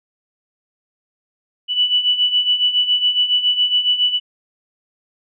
sine beating tone pair, 2960 / 2967.2 Hz, F#7 / F#7, 0 / +4 cents, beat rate 7.2 Hz, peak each -20 / -15 dBFS, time 1.68-4.2 s, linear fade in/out 50 ms, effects none

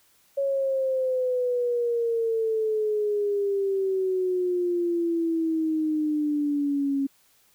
sine exponential sweep, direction down, 556 to 273.4 Hz, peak -22 dBFS, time 0.37-7.07 s, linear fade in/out 10 ms, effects white hiss -62 dBFS RMS until 7.54 s

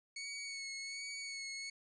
20% pulse tone with vibrato, 2217 Hz, C#7, in tune, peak -37 dBFS, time 0.16-1.7 s, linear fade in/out 5 ms, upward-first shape sine, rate 1.3 Hz, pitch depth 30 cents each way, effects resampled to 22050 Hz

